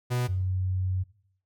45% pulse / sine tone pair in turn, 123.47 / 92.98 Hz, B2 / F#2, 0 / +9 cents, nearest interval perfect fourth, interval 491 cents, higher first, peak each -25 dBFS, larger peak neither, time 0.1-0.28 / 0.28-1.04 s, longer second, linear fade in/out 20 ms, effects noise-tail reverb RT60 0.6 s tail -18 dB re dry

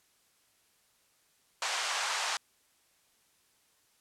pink band-pass noise, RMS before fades -33 dBFS, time 1.62-2.37 s, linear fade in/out 2 ms, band 750 to 7900 Hz, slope 24 dB/octave, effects white hiss -69 dBFS RMS until 4 s + low-pass 12000 Hz 12 dB/octave

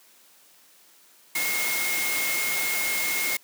sine tone in noise, 2151 Hz, C7, 47 cents sharp, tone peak -27 dBFS, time 1.35-3.37 s, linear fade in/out 5 ms, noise white, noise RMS -28 dBFS, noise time 1.35-3.37 s, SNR -2 dB, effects white hiss -56 dBFS RMS until 3.43 s + high-pass 200 Hz 12 dB/octave

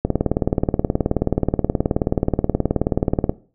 click train, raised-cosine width 2 ms, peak -3 dBFS, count 62, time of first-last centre 0.05-3.295 s, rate 18.8 Hz, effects noise-tail reverb RT60 0.4 s tail -18 dB re dry

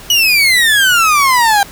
30% pulse exponential sweep, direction down, 2960 to 787 Hz, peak -5 dBFS, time 0.1-1.63 s, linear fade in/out 2 ms, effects pink hiss -34 dBFS RMS until 1.71 s

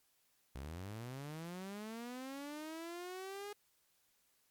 sawtooth linear sweep, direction up, 61.4 to 415.3 Hz, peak -40 dBFS, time 0.55-3.53 s, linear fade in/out 5 ms, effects white hiss -75 dBFS RMS until 4.5 s + MP3 96 kbps

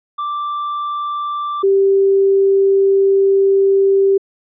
triangle / sine tone pair in turn, 1174.7 / 391.3 Hz, D6 / G4, 0 / -3 cents, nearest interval octave + perfect fifth, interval 1903 cents, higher first, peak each -17 / -9 dBFS, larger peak second, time 0.18-1.63 / 1.63-4.18 s, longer second, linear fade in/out 10 ms, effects resampled to 11025 Hz

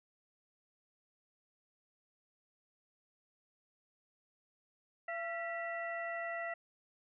harmonic tone with a mistuned harmonic, 678 Hz, E5, 49 cents sharp, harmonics 1 / 2 / 3 / 4, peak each -40 / -46 / -41 / -53 dBFS, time 5.08-6.54 s, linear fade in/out 5 ms, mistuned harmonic 3, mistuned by -69 cents, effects none

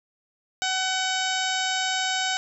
harmonic tone, 753 Hz, F#5, 30 cents sharp, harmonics 1 / 2 / 3 / 4 / 5 / 6 / 7 / 8 / 9 / 10, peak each -29 / -29 / -34 / -31 / -32 / -38 / -35 / -37 / -40 / -36 dBFS, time 0.62-2.37 s, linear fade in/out 0 ms, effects none

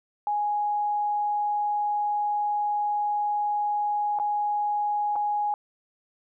sine tone with dropouts, 830.6 Hz, G#5, in tune, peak -23 dBFS, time 0.27-5.54 s, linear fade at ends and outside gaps 1 ms, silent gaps 4.188-4.198 / 5.157-5.161 s, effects none

